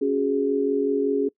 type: chord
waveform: sine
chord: C# suspended fourth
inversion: none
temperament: equal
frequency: 277.2 / 370 / 415.3 Hz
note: C#4 / F#4 / G#4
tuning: 0 / 0 / 0 cents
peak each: -24 / -28 / -22 dBFS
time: 0.01-1.29 s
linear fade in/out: 10 ms
effects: noise-tail reverb RT60 0.1 s tail -23 dB re dry